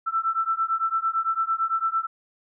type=beating tone pair; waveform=sine; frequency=1327 / 1335.9 Hz; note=E6 / E6; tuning=+11 / +23 cents; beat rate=8.9 Hz; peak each=-25 dBFS; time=0.06-2.07 s; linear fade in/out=20 ms; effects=none